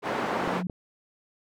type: tone with exponential growth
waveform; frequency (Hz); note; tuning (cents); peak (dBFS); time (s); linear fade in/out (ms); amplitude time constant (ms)
sine; 180.7; F#3; -41; -26; 0.02-0.67; 2; 140
type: band-pass noise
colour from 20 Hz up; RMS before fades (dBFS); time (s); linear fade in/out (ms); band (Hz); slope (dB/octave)
white; -29; 0.02-0.63; 50; 190 to 1000; 12
type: clicks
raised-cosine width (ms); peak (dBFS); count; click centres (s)
2; -22; 2; 0.476 / 0.698
effects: none